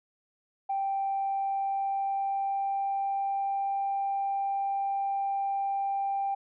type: tone with pitch glide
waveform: sine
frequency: 784 to 789.9 Hz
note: G5 to G5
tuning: 0 to +13 cents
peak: -26 dBFS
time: 0.69-6.35 s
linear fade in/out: 10 ms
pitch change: +13 cents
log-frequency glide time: 1.08-3.82 s
effects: tanh soft clip ceiling -22 dBFS